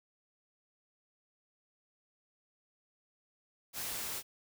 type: noise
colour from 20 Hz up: white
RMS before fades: -39 dBFS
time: 3.73-4.23 s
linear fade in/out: 50 ms
effects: none